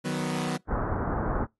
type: chord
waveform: sawtooth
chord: B major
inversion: first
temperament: equal with one note detuned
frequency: 154.49 / 185 / 246.9 Hz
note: D#3 / F#3 / B3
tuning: -12 / 0 / 0 cents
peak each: -28 dBFS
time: 0.04-0.58 s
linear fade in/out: 20 ms
type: low-pass noise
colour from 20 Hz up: pink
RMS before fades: -28 dBFS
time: 0.67-1.47 s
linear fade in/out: 50 ms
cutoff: 1500 Hz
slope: 48 dB/octave
effects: noise-tail reverb RT60 0.2 s tail -25 dB re dry + AAC 32 kbps